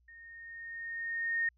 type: tone with level ramp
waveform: sine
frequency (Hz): 1844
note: A#6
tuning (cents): -19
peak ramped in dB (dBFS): -51 to -27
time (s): 0.08-1.49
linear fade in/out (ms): 5
effects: added 60 Hz sine -66 dBFS peak until 1.57 s